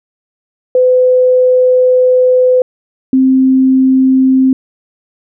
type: tone pair in turn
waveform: sine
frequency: 506 / 262.2 Hz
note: B4 / C4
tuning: +42 / +4 cents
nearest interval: major seventh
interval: 1138 cents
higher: first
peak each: -5 dBFS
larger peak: neither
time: 0.75-2.62 / 3.13-4.53 s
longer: first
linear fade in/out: 2 ms
effects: none